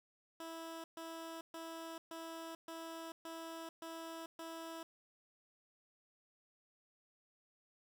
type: tone bursts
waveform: 15% pulse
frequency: 327.9 Hz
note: E4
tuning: 9 cents flat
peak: -39 dBFS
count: 8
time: 0.4-4.83 s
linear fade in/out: 2 ms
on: 440 ms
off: 130 ms
effects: none